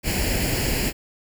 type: noise with comb filter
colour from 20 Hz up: pink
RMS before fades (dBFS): -23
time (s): 0.03-0.93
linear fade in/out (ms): 50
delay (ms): 0.41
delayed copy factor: +0.7
effects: none